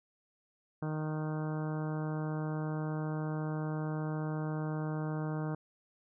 harmonic tone with a mistuned harmonic, 154.7 Hz, D#3, 10 cents flat, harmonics 1 / 2 / 3 / 4 / 5 / 6 / 7 / 8 / 9 / 10, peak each -34 / -40 / -44 / -46 / -48 / -50 / -51 / -52 / -53 / -54 dBFS, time 0.82-5.55 s, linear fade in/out 5 ms, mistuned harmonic 9, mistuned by +15 cents, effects none

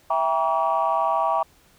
sine chord, E diminished seventh, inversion none, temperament just, 659.3 / 791.1 / 949.3 / 1139.2 Hz, E5 / G5 / Bb5 / Db6, 0 / +16 / +31 / +47 cents, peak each -24 dBFS, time 0.1-1.43 s, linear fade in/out 5 ms, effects tanh soft clip ceiling -11 dBFS + pink hiss -57 dBFS RMS until 1.78 s

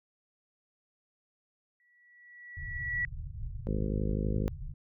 sine tone with exponential growth, 1941 Hz, B6, 31 cents flat, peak -27 dBFS, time 1.8-3.05 s, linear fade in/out 1 ms, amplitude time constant 270 ms
pink low-pass noise, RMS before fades -40 dBFS, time 2.57-4.74 s, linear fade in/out 5 ms, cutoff 150 Hz, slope 96 dB/octave
harmonic tone, 51.91 Hz, G#1, in tune, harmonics 1 / 2 / 3 / 4 / 5 / 6 / 7 / 8 / 9 / 10, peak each -32 / -36 / -36 / -36 / -42 / -43 / -43 / -43 / -43 / -45 dBFS, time 3.67-4.48 s, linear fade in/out 0 ms
effects none

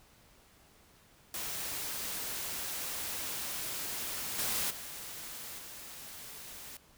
white noise with level steps, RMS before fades -38 / -33 / -44 / -47 dBFS, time 1.34-6.77 s, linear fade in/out 2 ms, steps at 4.38 / 4.7 / 5.58 s, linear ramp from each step 10 ms, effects pink hiss -62 dBFS RMS until 6.97 s

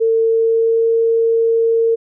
sine tone with pitch glide, 451.7 to 456.4 Hz, A4 to A#4, +45 to -37 cents, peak -11 dBFS, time 0-1.96 s, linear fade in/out 20 ms, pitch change +18 cents, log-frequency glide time 0.24-0.91 s, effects none

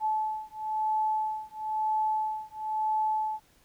sine beating tone pair, 865 / 866 Hz, A5 / A5, -30 / -28 cents, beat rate 1 Hz, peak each -30 dBFS, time 0-3.4 s, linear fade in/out 50 ms, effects pink hiss -63 dBFS RMS until 3.64 s

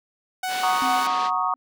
sawtooth tone, 744 Hz, F#5, 9 cents sharp, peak -21 dBFS, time 0.43-1.07 s, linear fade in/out 5 ms
white band-pass noise, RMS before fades -34 dBFS, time 0.47-1.31 s, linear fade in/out 50 ms, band 200 to 4500 Hz, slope 24 dB/octave
sine chord, D# minor seventh, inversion first, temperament equal, 740 / 932.3 / 1108.7 / 1244.5 Hz, F#5 / A#5 / C#6 / D#6, 0 / 0 / 0 / 0 cents, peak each -27 / -27 / -25 / -26 dBFS, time 0.63-1.54 s, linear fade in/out 2 ms
triangle tone with exponential decay, 261.6 Hz, C4, in tune, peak -25 dBFS, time 0.82-1.56 s, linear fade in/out 0 ms, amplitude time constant 160 ms
effects none

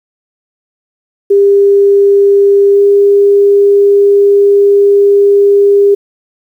sine tone with pitch glide, 400 to 402.5 Hz, G4 to G4, +35 to +46 cents, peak -3 dBFS, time 1.3-5.95 s, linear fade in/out 10 ms, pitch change +11 cents, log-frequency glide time 2.73-2.79 s, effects 7-bit

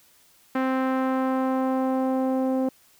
sawtooth tone with low-pass filter sweep, 261.6 Hz, C4, in tune, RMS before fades -24 dBFS, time 0.55-2.69 s, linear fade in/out 5 ms, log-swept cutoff 1700 to 580 Hz, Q 1.3, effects white hiss -58 dBFS RMS until 2.99 s

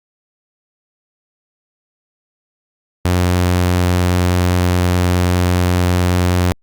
sawtooth tone, 89.5 Hz, F2, 43 cents sharp, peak -8 dBFS, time 3.05-6.52 s, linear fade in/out 0 ms, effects Opus 48 kbps

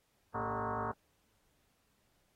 sine tone with frequency modulation, 110 Hz, A2, in tune, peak -34 dBFS, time 0.34-0.92 s, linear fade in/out 10 ms, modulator 169 Hz, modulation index 7.3, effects pink hiss -75 dBFS RMS until 2.35 s + AAC 48 kbps

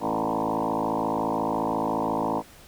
sine tone with frequency modulation, 601 Hz, D5, 40 cents sharp, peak -23 dBFS, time 0-2.43 s, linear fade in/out 50 ms, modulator 54.3 Hz, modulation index 7.4, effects pink hiss -50 dBFS RMS until 2.67 s

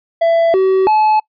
triangle tone with pitch steps, 667 / 380 / 860 Hz, E5 / F#4 / A5, +20 / +46 / -40 cents, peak -7 dBFS, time 0.21-1.2 s, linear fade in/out 10 ms, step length 330 ms, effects noise-tail reverb RT60 0.1 s tail -24 dB re dry + resampled to 11025 Hz

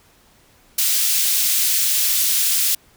white high-pass noise, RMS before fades -18 dBFS, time 0.78-2.75 s, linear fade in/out 5 ms, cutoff 3000 Hz, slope 12 dB/octave, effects pink hiss -54 dBFS RMS until 2.96 s

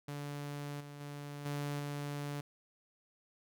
sawtooth tone with level steps, 144.5 Hz, D3, 28 cents flat, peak -36 / -43 / -39 / -32 / -34 dBFS, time 0.08-2.41 s, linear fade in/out 5 ms, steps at 0.8 / 1 / 1.45 / 1.79 s, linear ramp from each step 10 ms, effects none

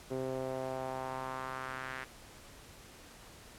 sawtooth tone with band-pass filter sweep, 130.81 Hz, C3, in tune, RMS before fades -39 dBFS, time 0.1-2.05 s, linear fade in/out 20 ms, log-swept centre 420 to 1800 Hz, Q 2.2, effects pink hiss -54 dBFS RMS until 3.58 s + low-pass 12000 Hz 12 dB/octave

